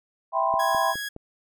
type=chord; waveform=sine; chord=C major seventh; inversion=first; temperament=equal; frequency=659.3 / 784 / 987.8 / 1046.5 Hz; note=E5 / G5 / B5 / C6; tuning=0 / 0 / 0 / 0 cents; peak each=-26 dBFS; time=0.32-0.95 s; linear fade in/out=50 ms
type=click train; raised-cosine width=2 ms; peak=-25 dBFS; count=4; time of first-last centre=0.54-1.164 s; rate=4.81 Hz
type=tone; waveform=sawtooth; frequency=1661.2 Hz; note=G#6; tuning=in tune; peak=-26 dBFS; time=0.59-1.09 s; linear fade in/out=10 ms
effects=none